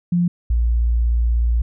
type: tone pair in turn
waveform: sine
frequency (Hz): 174.61 / 58.27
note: F3 / A#1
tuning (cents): 0 / 0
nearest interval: octave + perfect fifth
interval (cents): 1900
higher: first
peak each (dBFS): -14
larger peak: neither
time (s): 0.12-0.28 / 0.5-1.62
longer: second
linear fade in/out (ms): 5
effects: none